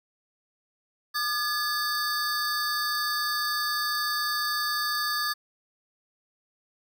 square tone cluster, 1209 / 1699 / 4577 Hz, D6 / G#6 / D8, +50 / +39 / -45 cents, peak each -31 dBFS, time 1.14-5.34 s, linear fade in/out 20 ms, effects none

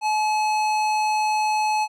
sine tone with hard clipping, 856 Hz, A5, 48 cents flat, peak -21 dBFS, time 0.01-1.88 s, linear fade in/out 50 ms, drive 15 dB, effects none

